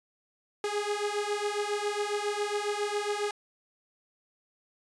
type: beating tone pair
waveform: sawtooth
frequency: 410 / 417.3 Hz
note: G#4 / G#4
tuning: -22 / +8 cents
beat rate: 7.3 Hz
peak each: -28 / -28 dBFS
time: 0.64-3.31 s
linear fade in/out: 2 ms
effects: resampled to 22050 Hz